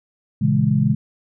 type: chord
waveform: sine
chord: A# half-diminished seventh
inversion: none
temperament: equal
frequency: 116.54 / 138.59 / 164.81 / 207.7 Hz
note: A#2 / C#3 / E3 / G#3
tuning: 0 / 0 / 0 / 0 cents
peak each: -22 / -18 / -22 / -19 dBFS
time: 0.41-0.95 s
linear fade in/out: 10 ms
effects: none